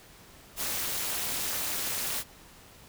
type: noise with amplitude modulation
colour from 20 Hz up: white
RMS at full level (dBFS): -28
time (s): 0.56-2.24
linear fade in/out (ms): 50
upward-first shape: sine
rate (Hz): 292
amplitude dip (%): 90
effects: pink hiss -53 dBFS RMS until 2.88 s